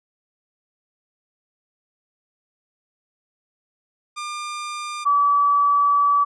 sawtooth / sine tone pair in turn, 1200 / 1148.3 Hz, D6 / D6, +37 / -39 cents, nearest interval minor second, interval 76 cents, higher first, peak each -24 / -14 dBFS, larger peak second, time 4.16-5.05 / 5.05-6.25 s, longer second, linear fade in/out 20 ms, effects resampled to 22050 Hz

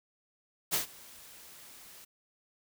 white noise with ADSR envelope, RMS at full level -28 dBFS, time 0.71-2.05 s, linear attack 30 ms, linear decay 120 ms, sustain -24 dB, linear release 10 ms, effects none

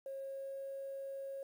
sine tone with pitch glide, 542 to 545.5 Hz, C#5 to C#5, -39 to -28 cents, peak -40 dBFS, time 0.06-1.43 s, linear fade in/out 2 ms, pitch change +11 cents, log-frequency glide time 0.19-0.7 s, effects tanh soft clip ceiling -37 dBFS + 11-bit

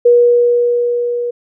sine tone with level ramp, 481.1 Hz, B4, 45 cents flat, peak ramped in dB -4 to -16 dBFS, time 0.05-1.31 s, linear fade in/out 10 ms, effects none

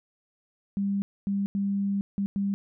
sine tone bursts at uneven times, 198.9 Hz, G3, 25 cents sharp, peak -24 dBFS, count 5, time 0.77-1.02 / 1.27-1.46 / 1.55-2.01 / 2.18-2.26 / 2.36-2.54 s, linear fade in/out 0 ms, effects none

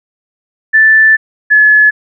sine tone pair in turn, 1760 / 1709.9 Hz, A6 / A6, 0 / -50 cents, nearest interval unison, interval 50 cents, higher first, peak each -3 dBFS, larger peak neither, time 0.73-1.17 / 1.5-1.91 s, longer first, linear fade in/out 20 ms, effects none

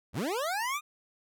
25% pulse linear sweep, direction up, 62.6 to 1244.5 Hz, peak -26 dBFS, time 0.13-0.81 s, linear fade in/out 50 ms, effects none

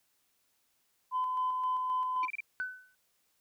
sine tone with tremolo, 1016 Hz, B5, 49 cents sharp, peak -27 dBFS, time 1.11-2.29 s, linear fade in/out 50 ms, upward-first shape square, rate 3.8 Hz, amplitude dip 30%
sine tone bursts, 2349 Hz, D7, in tune, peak -33 dBFS, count 4, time 2.23-2.405 s, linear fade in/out 2 ms, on 22 ms, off 29 ms
sine tone with exponential decay, 1506 Hz, F#6, 30 cents sharp, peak -29 dBFS, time 2.6-2.95 s, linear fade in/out 0 ms, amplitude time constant 76 ms
effects tanh soft clip ceiling -24 dBFS + white hiss -74 dBFS RMS until 3.4 s

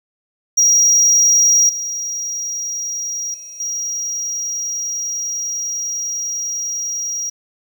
triangle tone with level steps, 5710 Hz, F8, 37 cents sharp, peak -8 / -20 / -31 / -19 dBFS, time 0.57-7.3 s, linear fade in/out 10 ms, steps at 1.69 / 3.34 / 3.6 s, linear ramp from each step 2 ms, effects 8-bit

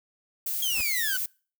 violet noise, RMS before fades -30 dBFS, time 0.46-1.26 s, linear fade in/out 5 ms
pink noise with exponential growth, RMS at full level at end -37 dBFS, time 0.61-0.81 s, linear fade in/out 0 ms, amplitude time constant 43 ms
sawtooth exponential sweep, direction down, 3322 to 1470 Hz, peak -24 dBFS, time 0.62-1.17 s, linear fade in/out 5 ms
effects noise-tail reverb RT60 0.4 s tail -25 dB re dry

